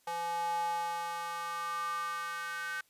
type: tone with high-pass filter sweep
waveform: square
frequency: 170 Hz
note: F3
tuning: 46 cents flat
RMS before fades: -36 dBFS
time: 0.07-2.81 s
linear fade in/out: 5 ms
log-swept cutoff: 740 to 1500 Hz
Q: 6.5
effects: white hiss -69 dBFS RMS until 2.89 s + resampled to 32000 Hz